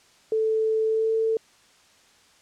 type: tone with pitch glide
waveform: sine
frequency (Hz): 440 to 445.9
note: A4 to A4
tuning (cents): 0 to +23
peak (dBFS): -20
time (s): 0.32-1.37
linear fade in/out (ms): 2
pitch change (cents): +23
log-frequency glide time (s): 0.86-1.14
effects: white hiss -57 dBFS RMS until 2.41 s + low-pass 7000 Hz 12 dB/octave